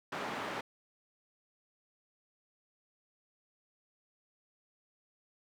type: band-pass noise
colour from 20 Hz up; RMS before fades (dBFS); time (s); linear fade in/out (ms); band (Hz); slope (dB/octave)
white; -39; 0.12-0.61; 5; 170 to 1500; 12
effects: none